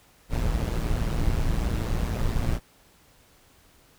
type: noise with amplitude modulation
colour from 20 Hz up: brown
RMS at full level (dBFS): -22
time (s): 0.29-2.6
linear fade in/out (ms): 50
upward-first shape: sine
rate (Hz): 116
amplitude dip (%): 70
effects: pink hiss -58 dBFS RMS until 3.98 s